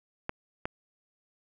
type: clicks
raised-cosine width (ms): 0.5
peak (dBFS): -16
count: 2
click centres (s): 0.294 / 0.655
effects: none